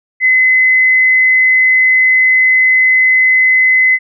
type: tone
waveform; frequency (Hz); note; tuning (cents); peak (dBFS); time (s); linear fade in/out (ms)
sine; 2035; C7; -49; -6; 0.2-3.99; 50
effects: none